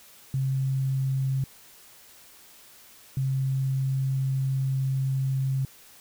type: tone pair in turn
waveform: sine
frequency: 133.7 / 133.7 Hz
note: C3 / C3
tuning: +38 / +38 cents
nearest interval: unison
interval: 0 cents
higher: neither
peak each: -23 dBFS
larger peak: neither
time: 0.34-1.44 / 3.17-5.65 s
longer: second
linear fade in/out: 2 ms
effects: white hiss -52 dBFS RMS until 6 s